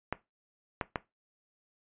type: clicks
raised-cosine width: 0.5 ms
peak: -15 dBFS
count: 3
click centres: 0.126 / 0.812 / 0.958 s
effects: noise-tail reverb RT60 0.2 s tail -17 dB re dry + resampled to 8000 Hz